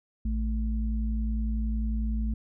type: tone pair together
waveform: sine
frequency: 55.49 / 220 Hz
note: A1 / A3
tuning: +15 / 0 cents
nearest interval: 2 octaves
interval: 2385 cents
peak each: -26 / -33 dBFS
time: 0.25-2.34 s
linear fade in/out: 5 ms
effects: none